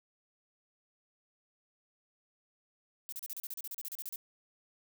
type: noise bursts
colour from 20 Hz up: violet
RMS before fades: -41 dBFS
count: 16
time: 3.09-4.159 s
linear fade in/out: 0 ms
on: 34 ms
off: 35 ms
effects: none